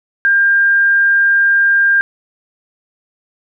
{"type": "tone", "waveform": "sine", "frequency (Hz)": 1600, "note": "G6", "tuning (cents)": 35, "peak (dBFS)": -8, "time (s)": [0.25, 2.01], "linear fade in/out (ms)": 0, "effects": []}